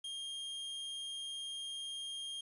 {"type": "tone", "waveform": "45% pulse", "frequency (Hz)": 3219, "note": "G7", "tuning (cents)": 45, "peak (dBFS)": -40, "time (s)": [0.04, 2.41], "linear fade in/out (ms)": 5, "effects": ["resampled to 24000 Hz", "11-bit"]}